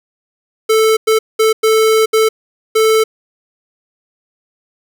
square tone bursts at uneven times, 440 Hz, A4, in tune, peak -9 dBFS, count 6, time 0.69-0.97 / 1.07-1.19 / 1.39-1.53 / 1.63-2.06 / 2.13-2.29 / 2.75-3.04 s, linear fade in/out 10 ms, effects none

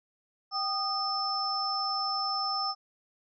sine tone cluster, 779 / 1231 / 5290 Hz, G5 / D#6 / E8, -11 / -19 / +5 cents, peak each -34 / -33 / -31 dBFS, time 0.51-2.75 s, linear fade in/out 50 ms, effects none

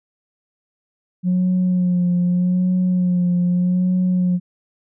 sine tone with vibrato, 180 Hz, F#3, 47 cents flat, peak -13 dBFS, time 1.23-4.4 s, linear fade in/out 50 ms, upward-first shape sine, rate 0.82 Hz, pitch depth 31 cents each way, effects tanh soft clip ceiling -12 dBFS

